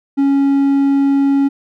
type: tone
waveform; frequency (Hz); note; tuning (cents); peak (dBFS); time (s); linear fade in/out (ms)
triangle; 277.2; C#4; 0; -8; 0.17-1.49; 20
effects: none